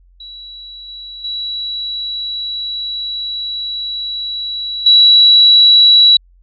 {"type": "tone with level steps", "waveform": "sine", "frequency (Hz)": 3915, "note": "B7", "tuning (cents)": -16, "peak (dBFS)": [-30, -28, -19, -4], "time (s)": [0.2, 6.17], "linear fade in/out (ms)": 5, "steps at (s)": [0.88, 1.24, 4.86], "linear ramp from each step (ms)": 5, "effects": ["added 44 Hz sine -45 dBFS peak until 6.42 s"]}